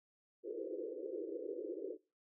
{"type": "band-pass noise", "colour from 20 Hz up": "pink", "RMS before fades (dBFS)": -43, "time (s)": [0.43, 1.98], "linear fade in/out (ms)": 50, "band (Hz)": [320, 520], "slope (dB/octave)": 96, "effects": ["noise-tail reverb RT60 0.3 s tail -21 dB re dry"]}